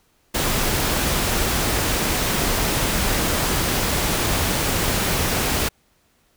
pink noise, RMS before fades -21 dBFS, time 0.34-5.69 s, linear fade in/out 10 ms, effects pink hiss -62 dBFS RMS until 6.36 s

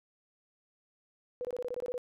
sine tone bursts, 493.9 Hz, B4, in tune, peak -33 dBFS, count 10, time 1.41-1.979 s, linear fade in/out 0 ms, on 38 ms, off 21 ms, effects none

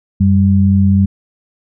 sine tone pair together, 92.5 / 196.35 Hz, F#2 / G3, 0 / +3 cents, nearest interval octave + minor second, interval 1303 cents, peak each -10 dBFS, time 0.2-1.06 s, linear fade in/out 10 ms, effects none

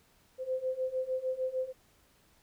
sine beating tone pair, 513 / 519.6 Hz, C5 / C5, -34 / -12 cents, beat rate 6.6 Hz, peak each -35 / -33 dBFS, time 0.38-1.73 s, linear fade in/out 50 ms, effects pink hiss -66 dBFS RMS until 2.42 s

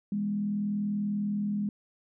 sine tone with frequency modulation, 205.1 Hz, G#3, 21 cents flat, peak -27 dBFS, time 0.12-1.69 s, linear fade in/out 2 ms, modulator 40.3 Hz, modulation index 0.43, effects none

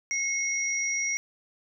sine tone pair together, 2169 / 5722 Hz, C#7 / F8, -38 / +41 cents, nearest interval octave + perfect fourth, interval 1679 cents, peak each -28 / -29 dBFS, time 0.11-1.17 s, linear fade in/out 0 ms, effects none

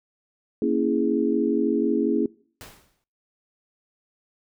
sine chord, A# half-diminished seventh, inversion none, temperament equal, 233.1 / 277.2 / 329.6 / 415.3 Hz, A#3 / C#4 / E4 / G#4, 0 / 0 / 0 / 0 cents, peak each -25 dBFS, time 0.62-2.26 s, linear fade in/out 2 ms
pink noise with exponential decay, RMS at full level -39 dBFS, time 2.61-3.04 s, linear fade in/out 0 ms, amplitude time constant 92 ms
effects noise-tail reverb RT60 0.5 s tail -23 dB re dry

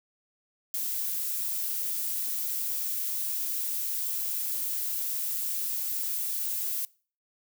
violet noise, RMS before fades -31 dBFS, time 0.74-6.85 s, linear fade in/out 0 ms, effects noise-tail reverb RT60 0.4 s tail -23 dB re dry

